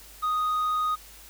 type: tone with tanh clipping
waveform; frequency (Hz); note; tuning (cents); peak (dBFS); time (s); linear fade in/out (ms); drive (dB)
sine; 1244.5; D#6; 0; -24; 0.22-0.96; 20; 3
effects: added 50 Hz sine -52 dBFS peak until 1.29 s + white hiss -49 dBFS RMS until 1.29 s